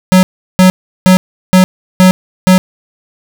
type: tone bursts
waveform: square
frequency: 185.3 Hz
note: F#3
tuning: 3 cents sharp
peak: -3 dBFS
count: 6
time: 0.12-2.58 s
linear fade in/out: 0 ms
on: 110 ms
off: 360 ms
effects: none